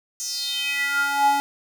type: tone with high-pass filter sweep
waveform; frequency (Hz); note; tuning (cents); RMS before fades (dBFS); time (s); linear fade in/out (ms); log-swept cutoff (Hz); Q
square; 281.7; C#4; +28; -23; 0.2-1.4; 0; 6500 to 640; 5.6
effects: none